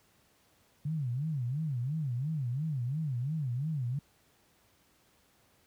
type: tone with vibrato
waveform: sine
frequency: 138.59 Hz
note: C#3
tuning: in tune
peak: -30 dBFS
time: 0.85-3.99 s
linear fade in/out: 5 ms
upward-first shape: sine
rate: 2.9 Hz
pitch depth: 260 cents each way
effects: pink hiss -67 dBFS RMS until 5.66 s + high-pass 60 Hz 12 dB/octave